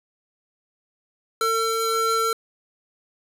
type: tone pair together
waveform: square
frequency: 450.8 / 1351 Hz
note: A4 / E6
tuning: +42 / +42 cents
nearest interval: octave + perfect fifth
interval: 1900 cents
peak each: -25 / -23 dBFS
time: 1.41-2.33 s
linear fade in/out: 2 ms
effects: resampled to 32000 Hz + 8-bit